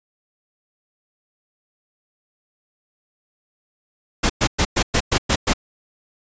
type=noise bursts; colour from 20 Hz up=pink; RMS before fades=-17 dBFS; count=8; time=4.23-5.536 s; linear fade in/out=10 ms; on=67 ms; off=110 ms; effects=resampled to 16000 Hz